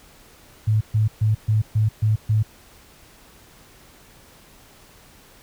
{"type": "tone bursts", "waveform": "sine", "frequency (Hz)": 108.1, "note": "A2", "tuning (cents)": -30, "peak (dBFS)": -15, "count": 7, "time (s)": [0.67, 2.43], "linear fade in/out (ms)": 10, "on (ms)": 140, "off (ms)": 130, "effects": ["pink hiss -50 dBFS RMS until 5.42 s"]}